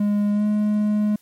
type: tone with pitch glide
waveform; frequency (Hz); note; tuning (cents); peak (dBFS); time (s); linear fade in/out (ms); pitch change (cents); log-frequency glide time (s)
triangle; 206.1 to 210.1; G#3 to G#3; -13 to +20; -15; 0-1.16; 5; +33; 0.33-0.44
effects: white hiss -58 dBFS RMS until 1.21 s + MP3 64 kbps